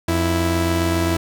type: tone pair together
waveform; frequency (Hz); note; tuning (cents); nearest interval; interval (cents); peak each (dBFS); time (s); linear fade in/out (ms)
sawtooth; 87.31 / 329.6; F2 / E4; 0 / 0; octave + major seventh; 2300; -16; 0.08-1.17; 5
effects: none